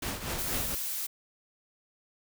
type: noise with tremolo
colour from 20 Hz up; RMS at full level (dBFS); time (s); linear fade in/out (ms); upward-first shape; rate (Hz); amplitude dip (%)
pink; -32; 0.02-0.75; 5; triangle; 4.2; 70
type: noise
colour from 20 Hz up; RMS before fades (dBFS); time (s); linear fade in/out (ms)
blue; -34; 0.38-1.07; 10
effects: none

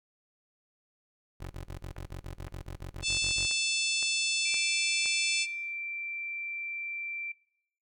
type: tone bursts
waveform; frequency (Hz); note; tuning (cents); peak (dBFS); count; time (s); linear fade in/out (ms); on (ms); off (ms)
20% pulse; 45.93; F#1; -12; -33; 15; 1.4-3.47; 10; 110; 30
type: click train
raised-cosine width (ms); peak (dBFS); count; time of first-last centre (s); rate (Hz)
0.5; -30; 8; 1.45-5.058; 1.94
type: harmonic tone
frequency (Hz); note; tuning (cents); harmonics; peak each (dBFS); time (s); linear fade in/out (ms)
880; A5; 0; 3 / 4 / 5 / 6 / 7 / 8 / 9 / 10; -31 / -33 / -35 / -37 / -38 / -39 / -40 / -41; 3.02-5.47; 50
type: tone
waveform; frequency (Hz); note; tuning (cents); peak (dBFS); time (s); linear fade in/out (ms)
sine; 2349; D7; 0; -35; 4.45-7.32; 5
effects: noise-tail reverb RT60 0.7 s tail -20 dB re dry

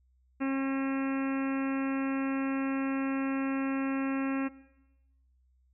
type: harmonic tone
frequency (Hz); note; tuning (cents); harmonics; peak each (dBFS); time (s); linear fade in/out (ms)
270; C#4; -45; 1 / 2 / 3 / 4 / 5 / 6 / 7 / 8 / 9 / 10; -28 / -39 / -44 / -43 / -44 / -45 / -47 / -49 / -47 / -48; 0.4-4.49; 20
effects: noise-tail reverb RT60 1.0 s tail -19 dB re dry + added 63 Hz sine -64 dBFS peak until 5.73 s

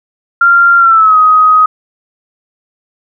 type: tone with pitch glide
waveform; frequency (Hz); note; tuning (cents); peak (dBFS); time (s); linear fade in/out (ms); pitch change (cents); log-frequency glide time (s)
sine; 1387 to 1257.3; F6 to D#6; -12 to +18; -3; 0.41-1.66; 5; -170; 0.78-1.17
effects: none

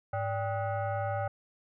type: tone with frequency modulation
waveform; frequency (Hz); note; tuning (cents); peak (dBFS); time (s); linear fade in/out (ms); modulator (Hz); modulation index
sine; 103.83; G#2; 0; -29; 0.13-1.28; 5; 683; 1.4
effects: none

